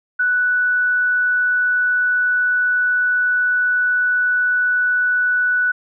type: tone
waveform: sine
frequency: 1482 Hz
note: F#6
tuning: 2 cents sharp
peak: -14 dBFS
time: 0.19-5.72 s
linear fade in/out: 10 ms
effects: none